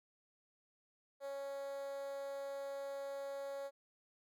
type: tone with high-pass filter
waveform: 10% pulse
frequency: 277.2 Hz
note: C#4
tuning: in tune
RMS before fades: -44 dBFS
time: 1.2-3.71 s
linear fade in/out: 50 ms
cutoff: 570 Hz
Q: 8.3
effects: none